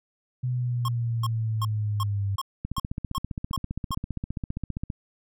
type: linear sweep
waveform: sine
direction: down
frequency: 126.3 to 98 Hz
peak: -24 dBFS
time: 0.43-2.36 s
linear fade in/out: 10 ms
type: tone bursts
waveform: square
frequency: 1077 Hz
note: C6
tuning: 50 cents sharp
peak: -28 dBFS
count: 9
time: 0.85-3.947 s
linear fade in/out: 2 ms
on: 33 ms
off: 350 ms
type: click train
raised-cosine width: 5 ms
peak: -18 dBFS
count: 35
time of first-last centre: 2.65-4.902 s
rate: 15.1 Hz
effects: none